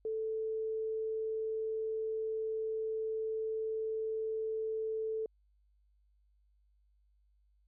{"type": "tone", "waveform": "sine", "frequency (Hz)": 440.2, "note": "A4", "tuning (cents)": 1, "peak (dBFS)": -33, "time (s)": [0.05, 5.26], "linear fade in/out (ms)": 2, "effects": ["added 50 Hz sine -67 dBFS peak until 7.67 s"]}